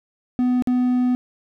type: tone with dropouts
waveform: triangle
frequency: 249.4 Hz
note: B3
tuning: 17 cents sharp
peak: -14 dBFS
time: 0.39-1.15 s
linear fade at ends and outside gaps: 0 ms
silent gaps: 0.623-0.673 s
effects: none